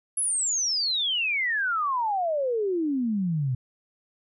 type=exponential sweep; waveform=sine; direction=down; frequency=10950 to 122.1 Hz; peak=-23 dBFS; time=0.17-3.55 s; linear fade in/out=5 ms; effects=none